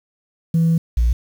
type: tone pair in turn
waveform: sine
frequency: 164.81 / 58.64 Hz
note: E3 / A#1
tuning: 0 / +11 cents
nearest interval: octave + tritone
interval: 1789 cents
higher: first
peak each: -11 dBFS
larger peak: neither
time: 0.54-0.78 / 0.97-1.13 s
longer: first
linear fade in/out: 5 ms
effects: tanh soft clip ceiling -10 dBFS + 7-bit